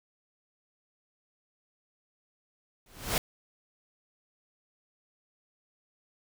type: noise with exponential growth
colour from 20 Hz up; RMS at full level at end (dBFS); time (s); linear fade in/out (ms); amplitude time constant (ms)
pink; -23; 2.86-3.18; 2; 68
effects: none